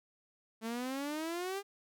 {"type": "exponential sweep", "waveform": "sawtooth", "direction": "up", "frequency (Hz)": [220, 406.8], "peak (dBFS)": -32, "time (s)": [0.61, 1.63], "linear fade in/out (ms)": 50, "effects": []}